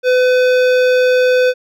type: tone with hard clipping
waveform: sine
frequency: 504 Hz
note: B4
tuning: 35 cents sharp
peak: -11 dBFS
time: 0.03-1.54 s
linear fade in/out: 50 ms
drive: 15 dB
effects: none